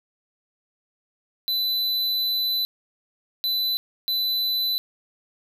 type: tone bursts at uneven times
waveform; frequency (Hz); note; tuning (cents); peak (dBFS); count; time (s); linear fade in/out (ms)
square; 4002; B7; +22; -22; 3; 1.48-2.65 / 3.44-3.77 / 4.08-4.78; 0
effects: 10-bit

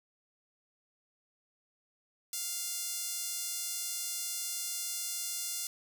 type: tone with high-pass filter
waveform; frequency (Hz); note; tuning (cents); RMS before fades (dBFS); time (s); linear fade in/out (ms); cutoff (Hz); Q
sawtooth; 698.5; F5; 0; -37; 2.33-5.67; 2; 6500; 1
effects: none

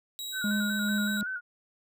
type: tone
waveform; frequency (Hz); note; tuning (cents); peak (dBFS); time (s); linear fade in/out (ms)
sawtooth; 3853; B7; -44; -32; 0.19-1.21; 0
type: tone with vibrato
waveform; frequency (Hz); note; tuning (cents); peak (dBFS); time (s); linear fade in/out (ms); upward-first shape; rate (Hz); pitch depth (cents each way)
sine; 1480; F#6; 0; -31; 0.32-1.41; 50; square; 5.3; 50
type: tone with tremolo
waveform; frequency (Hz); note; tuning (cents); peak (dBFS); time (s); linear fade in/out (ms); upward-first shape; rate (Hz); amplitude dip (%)
triangle; 207.7; G#3; 0; -24; 0.44-1.23; 2; sine; 2.4; 35
effects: none

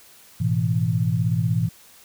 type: chord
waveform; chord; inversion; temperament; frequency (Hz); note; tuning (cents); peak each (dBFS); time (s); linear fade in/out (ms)
sine; A suspended second; none; equal with one note detuned; 107.36 / 123.47 / 164.81; A2 / B2 / E3; -42 / 0 / 0; -23; 0.4-1.69; 10
effects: white hiss -50 dBFS RMS until 2.04 s

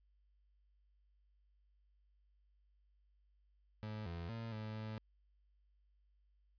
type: tone with pitch steps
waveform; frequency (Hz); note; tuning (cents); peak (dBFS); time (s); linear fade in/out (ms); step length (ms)
30% pulse; 107.4 / 84.9 / 114.2 / 108.3 / 108.9; A2 / F2 / A#2 / A2 / A2; -41 / -48 / -35 / -27 / -17; -40; 3.83-4.98; 0; 230
effects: added 50 Hz sine -70 dBFS peak until 6.58 s + resampled to 11025 Hz

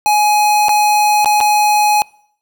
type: tone with dropouts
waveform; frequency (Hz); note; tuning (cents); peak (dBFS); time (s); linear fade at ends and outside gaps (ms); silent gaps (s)
square; 839; G#5; +17; -10; 0.06-2.02; 0; 0.684-0.692 / 1.246-1.258 / 1.404-1.41
effects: noise-tail reverb RT60 0.6 s tail -24 dB re dry

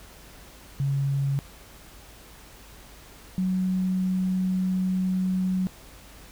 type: tone pair in turn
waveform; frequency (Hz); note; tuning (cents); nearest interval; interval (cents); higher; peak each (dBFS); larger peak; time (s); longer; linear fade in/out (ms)
sine; 138.59 / 185.85; C#3 / F#3; 0 / +8; perfect fourth; 508; second; -22; neither; 0.8-1.39 / 3.38-5.67; second; 0
effects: added 50 Hz sine -51 dBFS peak until 6.31 s + pink hiss -49 dBFS RMS until 6.31 s

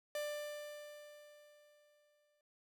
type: tone with exponential decay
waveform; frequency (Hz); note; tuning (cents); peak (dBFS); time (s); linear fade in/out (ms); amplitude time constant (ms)
45% pulse; 592; D5; +14; -37; 0.15-2.41; 2; 490
effects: none

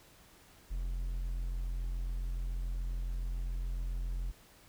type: tone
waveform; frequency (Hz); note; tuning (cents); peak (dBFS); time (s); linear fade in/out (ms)
triangle; 43.56; F1; -4; -31; 0.7-4.32; 20
effects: pink hiss -60 dBFS RMS until 4.68 s

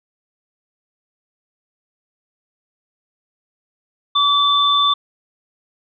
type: tone pair together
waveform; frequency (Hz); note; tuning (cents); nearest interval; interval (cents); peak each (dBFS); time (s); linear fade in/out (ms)
sine; 1146 / 3537; D6 / A7; -43 / +8; octave + minor sixth; 1951; -15; 4.15-4.94; 10
effects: none

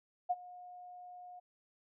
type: tone with ADSR envelope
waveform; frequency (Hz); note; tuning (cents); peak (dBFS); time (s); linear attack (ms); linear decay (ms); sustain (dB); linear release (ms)
sine; 719; F#5; -50; -27; 0.29-1.4; 18; 38; -21; 13
effects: none

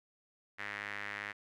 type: tone with band-pass filter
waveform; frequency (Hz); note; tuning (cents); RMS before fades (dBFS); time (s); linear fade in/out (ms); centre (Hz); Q
sawtooth; 102.4; G#2; -24; -42; 0.58-1.33; 20; 1900; 3.8
effects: none

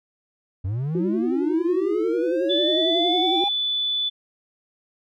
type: linear sweep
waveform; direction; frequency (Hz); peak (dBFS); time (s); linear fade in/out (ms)
triangle; up; 87.31 to 809; -21; 0.64-3.49; 10
type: tone with vibrato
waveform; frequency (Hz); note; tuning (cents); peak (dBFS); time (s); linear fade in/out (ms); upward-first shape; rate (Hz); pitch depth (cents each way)
sine; 344; F4; -26; -22; 0.95-3.44; 2; sine; 11; 130
type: tone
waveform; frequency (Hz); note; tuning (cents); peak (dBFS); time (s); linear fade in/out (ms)
sine; 3480; A7; -20; -21; 2.49-4.1; 20
effects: none

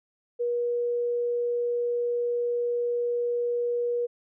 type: tone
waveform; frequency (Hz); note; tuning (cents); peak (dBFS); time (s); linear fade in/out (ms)
sine; 480; B4; -49; -24; 0.39-4.07; 20
effects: none

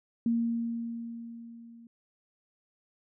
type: tone with level ramp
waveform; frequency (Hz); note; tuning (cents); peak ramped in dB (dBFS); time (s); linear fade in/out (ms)
sine; 232.3; A#3; -6; -23 to -49; 0.26-1.87; 2
effects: none

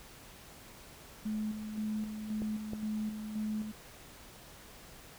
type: tone with tremolo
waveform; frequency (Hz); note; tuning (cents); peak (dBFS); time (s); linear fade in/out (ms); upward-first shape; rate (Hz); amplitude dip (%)
sine; 214.4; A3; -45; -32; 1.25-3.72; 10; square; 1.9; 50
type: clicks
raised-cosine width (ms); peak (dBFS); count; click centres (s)
2; -27; 2; 2.42 / 2.734
effects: pink hiss -53 dBFS RMS until 5.18 s

